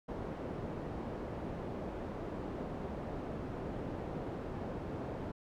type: low-pass noise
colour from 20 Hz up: white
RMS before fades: -41 dBFS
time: 0.08-5.32 s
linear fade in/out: 10 ms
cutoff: 480 Hz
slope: 12 dB/octave
effects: none